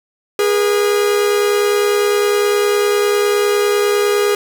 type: tone pair together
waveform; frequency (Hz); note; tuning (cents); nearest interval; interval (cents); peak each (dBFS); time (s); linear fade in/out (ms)
45% pulse; 410.7 / 480.6; G#4 / B4; -19 / -47; minor third; 272; -13 / -20; 0.39-4.35; 2
effects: none